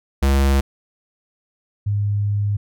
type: tone pair in turn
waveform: square / sine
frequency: 68.4 / 102.48 Hz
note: C#2 / G#2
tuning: -23 / -23 cents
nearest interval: perfect fifth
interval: 700 cents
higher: second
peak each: -14 / -17 dBFS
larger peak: first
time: 0.22-0.61 / 1.86-2.57 s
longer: second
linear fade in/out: 10 ms
effects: none